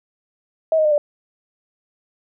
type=tone with pitch steps; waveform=sine; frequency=641 / 622.8 / 605 / 587.8 Hz; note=E5 / D#5 / D#5 / D5; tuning=-49 / +2 / -49 / +1 cents; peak=-13 dBFS; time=0.72-0.98 s; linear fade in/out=2 ms; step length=65 ms; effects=none